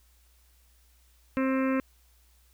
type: harmonic tone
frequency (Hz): 264.3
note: C4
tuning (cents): +18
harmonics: 1 / 2 / 4 / 5 / 6 / 7 / 8 / 9 / 10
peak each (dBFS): -25 / -31 / -37 / -39 / -41 / -42 / -43 / -44 / -45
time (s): 1.37-1.8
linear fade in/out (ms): 0
effects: added 60 Hz sine -60 dBFS peak until 2.53 s + white hiss -66 dBFS RMS until 2.53 s